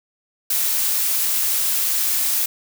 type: noise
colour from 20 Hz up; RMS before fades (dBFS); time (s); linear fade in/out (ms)
blue; -20; 0.5-2.46; 5
effects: none